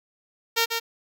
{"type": "tone with echo", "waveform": "5% pulse", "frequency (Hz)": 460, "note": "A#4", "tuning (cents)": -23, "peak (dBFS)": -8, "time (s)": [0.56, 0.66], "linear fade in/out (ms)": 20, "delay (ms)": 140, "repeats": 1, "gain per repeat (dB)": -5, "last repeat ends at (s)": 0.8, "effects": []}